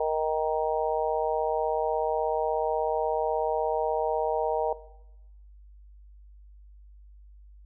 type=harmonic tone; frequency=156.4 Hz; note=D#3; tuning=9 cents sharp; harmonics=3 / 4 / 5 / 6; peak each=-27 / -29 / -31 / -33 dBFS; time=0-4.73 s; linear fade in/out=5 ms; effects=noise-tail reverb RT60 0.9 s tail -18 dB re dry + added 50 Hz sine -48 dBFS peak until 7.65 s